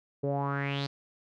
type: tone with low-pass filter sweep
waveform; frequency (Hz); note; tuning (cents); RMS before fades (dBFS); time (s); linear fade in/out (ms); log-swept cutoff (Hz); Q
sawtooth; 140; C#3; +18; -31; 0.23-0.87; 10; 450 to 4700; 5.5
effects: none